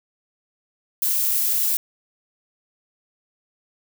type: noise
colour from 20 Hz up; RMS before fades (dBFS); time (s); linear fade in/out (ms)
violet; -21; 1.02-1.77; 2
effects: none